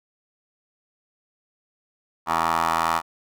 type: ring-modulated tone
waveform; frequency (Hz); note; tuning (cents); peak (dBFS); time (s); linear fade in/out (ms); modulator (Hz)
15% pulse; 82.41; E2; 0; -11; 2.26-3.02; 50; 1030
effects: none